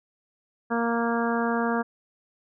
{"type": "harmonic tone", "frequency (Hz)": 233.1, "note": "A#3", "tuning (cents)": 0, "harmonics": [1, 2, 3, 4, 5, 6, 7], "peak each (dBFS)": [-26, -29, -31, -32, -33, -34, -34], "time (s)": [0.7, 1.83], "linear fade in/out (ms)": 20, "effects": []}